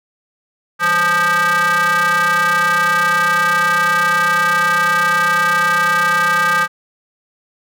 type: ring-modulated tone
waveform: square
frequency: 177 Hz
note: F3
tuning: 23 cents sharp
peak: -10 dBFS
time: 0.79-6.68 s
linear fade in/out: 50 ms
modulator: 1400 Hz
effects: none